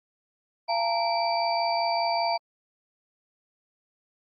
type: tone cluster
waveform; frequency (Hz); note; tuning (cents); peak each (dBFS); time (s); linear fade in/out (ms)
sine; 684 / 862 / 927 / 2326 / 4627; F5 / A5 / A#5 / D7 / D8; -36 / -36 / -10 / -17 / -27; -26 / -34 / -28 / -35 / -32; 0.68-2.38; 20
effects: Opus 48 kbps